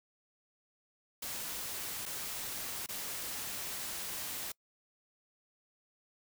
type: noise with dropouts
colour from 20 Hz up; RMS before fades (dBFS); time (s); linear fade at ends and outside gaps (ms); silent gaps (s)
white; -40; 1.22-4.52; 5; 2.056-2.061 / 2.863-2.887
effects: noise-tail reverb RT60 0.1 s tail -25 dB re dry